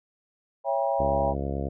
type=chord; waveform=sine; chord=C# diminished seventh; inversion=none; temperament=just; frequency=554.4 / 665.2 / 798.3 / 957.9 Hz; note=C#5 / E5 / G5 / Bb5; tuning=0 / +16 / +31 / +47 cents; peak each=-27 / -28 / -28 / -32 dBFS; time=0.64-1.35 s; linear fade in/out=50 ms
type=harmonic tone; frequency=69.2 Hz; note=C#2; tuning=2 cents flat; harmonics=1 / 2 / 3 / 4 / 5 / 6 / 7 / 8 / 9 / 10; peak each=-31 / -34 / -36 / -37 / -38 / -39 / -39 / -40 / -41 / -41 dBFS; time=0.99-1.69 s; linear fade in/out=10 ms
effects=none